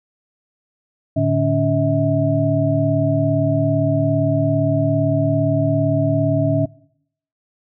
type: tone cluster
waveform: sine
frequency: 110.7 / 148.3 / 282.1 / 643 Hz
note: A2 / D3 / C#4 / E5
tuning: +11 / +17 / +30 / -43 cents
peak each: -20 dBFS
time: 1.16-6.66 s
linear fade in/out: 10 ms
effects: noise-tail reverb RT60 0.7 s tail -22 dB re dry